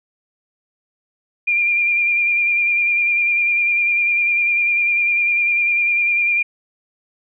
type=tone with vibrato; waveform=sine; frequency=2395 Hz; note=D7; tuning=33 cents sharp; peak=-14 dBFS; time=1.47-6.43 s; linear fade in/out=10 ms; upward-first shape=square; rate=10 Hz; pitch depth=23 cents each way; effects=none